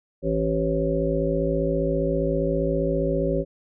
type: harmonic tone with a mistuned harmonic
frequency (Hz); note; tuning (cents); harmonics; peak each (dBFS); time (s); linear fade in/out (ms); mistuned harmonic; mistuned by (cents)
55; A1; 0; 1 / 3 / 5 / 7 / 9 / 10; -29 / -27 / -29 / -27 / -30 / -26; 0.22-3.45; 50; 1; -28
effects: none